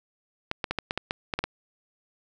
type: clicks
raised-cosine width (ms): 0.3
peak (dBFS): -11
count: 10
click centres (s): 0.514 / 0.642 / 0.71 / 0.787 / 0.909 / 0.976 / 1.109 / 1.338 / 1.39 / 1.44
effects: none